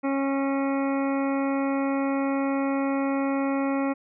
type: harmonic tone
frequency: 274.1 Hz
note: C#4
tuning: 19 cents flat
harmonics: 1 / 2 / 3 / 4 / 5 / 7 / 8 / 9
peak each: -24 / -30 / -34 / -36 / -38 / -41 / -42 / -43 dBFS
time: 0.03-3.94 s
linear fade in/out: 20 ms
effects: none